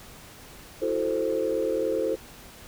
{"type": "chord", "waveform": "sine", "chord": "F# half-diminished seventh", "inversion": "third", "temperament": "equal", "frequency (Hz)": [329.6, 370, 440, 523.3], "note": ["E4", "F#4", "A4", "C5"], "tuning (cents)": [0, 0, 0, 0], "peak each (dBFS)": [-30, -32, -27, -27], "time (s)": [0.81, 2.16], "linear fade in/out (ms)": 20, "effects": ["tanh soft clip ceiling -15 dBFS", "pink hiss -47 dBFS RMS until 2.67 s"]}